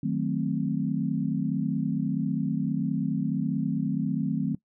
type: chord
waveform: sine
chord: D# diminished seventh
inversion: none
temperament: equal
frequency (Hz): 155.56 / 185 / 220 / 261.6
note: D#3 / F#3 / A3 / C4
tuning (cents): 0 / 0 / 0 / 0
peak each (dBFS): -30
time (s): 0.03-4.55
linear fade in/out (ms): 5
effects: noise-tail reverb RT60 0.1 s tail -21 dB re dry